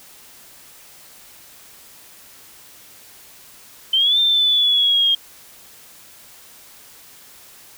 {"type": "linear two-way sweep", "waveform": "sine", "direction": "up then down", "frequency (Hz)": [3066, 3600, 3221], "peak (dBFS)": -13, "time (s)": [3.93, 5.15], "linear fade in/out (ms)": 5, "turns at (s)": 4.19, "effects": ["white hiss -45 dBFS RMS until 7.77 s"]}